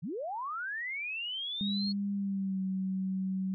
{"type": "linear sweep", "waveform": "sine", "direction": "up", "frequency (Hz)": [127, 4367], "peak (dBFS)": -34, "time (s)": [0.02, 1.93], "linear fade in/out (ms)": 20}
{"type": "tone with pitch glide", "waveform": "sine", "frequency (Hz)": [200.7, 189.44], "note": ["G3", "F#3"], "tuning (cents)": [41, 41], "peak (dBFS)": -30, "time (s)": [1.61, 3.54], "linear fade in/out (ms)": 0, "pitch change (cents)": -100, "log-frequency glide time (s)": [2.13, 2.61]}
{"effects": []}